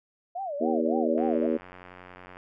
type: tone with vibrato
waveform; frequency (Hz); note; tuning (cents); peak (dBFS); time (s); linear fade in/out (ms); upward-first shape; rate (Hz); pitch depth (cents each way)
sine; 667; E5; +20; -30; 0.35-1.47; 10; sine; 3.6; 290
type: harmonic tone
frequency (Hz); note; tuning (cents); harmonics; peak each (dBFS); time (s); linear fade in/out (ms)
79.8; D#2; +44; 3 / 4 / 5 / 6 / 7; -28 / -29 / -30 / -31 / -31; 0.6-1.58; 20
type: click train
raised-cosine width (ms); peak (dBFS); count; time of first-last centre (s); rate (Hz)
0.5; -30; 109; 1.18-2.369; 90.8
effects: none

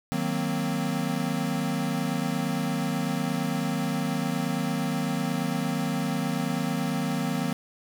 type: chord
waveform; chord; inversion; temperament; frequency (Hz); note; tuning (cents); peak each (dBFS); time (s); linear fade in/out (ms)
square; C half-diminished seventh; first; equal; 155.56 / 185 / 233.1 / 261.6; Eb3 / Gb3 / Bb3 / C4; 0 / 0 / 0 / 0; -32; 0.12-7.53; 0
effects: none

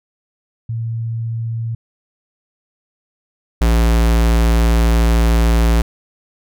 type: tone pair in turn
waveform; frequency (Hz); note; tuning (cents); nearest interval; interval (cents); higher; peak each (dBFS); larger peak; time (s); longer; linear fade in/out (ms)
sine / square; 114.4 / 57.07; A#2 / A#1; -32 / -36; octave; 1204; first; -19 / -11; second; 0.69-1.75 / 3.61-5.82; second; 5
effects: none

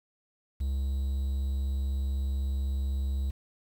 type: tone with quantisation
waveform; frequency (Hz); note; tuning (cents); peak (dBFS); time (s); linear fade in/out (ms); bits
triangle; 68; C#2; -33; -25; 0.6-3.31; 10; 9
effects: none

